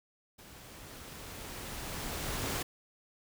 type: noise with level ramp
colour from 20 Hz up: pink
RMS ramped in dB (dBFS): -53 to -34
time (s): 0.38-2.63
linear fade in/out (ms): 10
effects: none